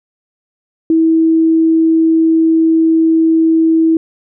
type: tone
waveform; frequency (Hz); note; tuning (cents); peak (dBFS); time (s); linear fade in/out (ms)
sine; 324.1; E4; -29; -7; 0.9-3.97; 2
effects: none